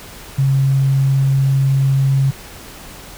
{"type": "tone", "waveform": "sine", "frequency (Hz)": 135.7, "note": "C#3", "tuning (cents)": -36, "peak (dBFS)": -11, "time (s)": [0.38, 2.31], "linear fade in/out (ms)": 10, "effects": ["added 42 Hz sine -45 dBFS peak until 3.17 s", "pink hiss -36 dBFS RMS until 3.17 s"]}